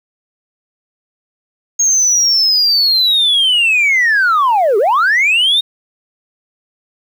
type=linear two-way sweep; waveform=sine; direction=down then up; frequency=6560 to 380.2 to 3742 Hz; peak=-7 dBFS; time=1.79-5.61 s; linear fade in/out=10 ms; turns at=4.78 s; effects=tanh soft clip ceiling -7 dBFS + 7-bit